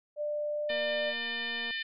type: tone with pitch glide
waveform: sine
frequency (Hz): 594 to 597.4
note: D5 to D5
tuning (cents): +20 to +29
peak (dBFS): -30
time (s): 0.16-1.14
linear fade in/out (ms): 50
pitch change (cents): +9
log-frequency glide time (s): 0.51-0.82
type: harmonic tone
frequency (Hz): 601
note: D5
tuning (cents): +40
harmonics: 3 / 4 / 5 / 6 / 7 / 8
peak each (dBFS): -35 / -41 / -39 / -41 / -48 / -52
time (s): 0.69-1.83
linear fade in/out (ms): 10
type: click train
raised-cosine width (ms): 1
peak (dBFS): -34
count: 238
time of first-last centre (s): 0.7-1.709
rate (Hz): 235
effects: none